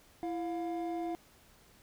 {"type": "tone pair together", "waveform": "triangle", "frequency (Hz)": [334.1, 708], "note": ["E4", "F5"], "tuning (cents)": [23, 23], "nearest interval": "octave + minor second", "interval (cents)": 1300, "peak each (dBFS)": [-33, -36], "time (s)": [0.23, 1.15], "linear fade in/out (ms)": 0, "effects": ["tanh soft clip ceiling -24 dBFS", "pink hiss -62 dBFS RMS until 1.82 s"]}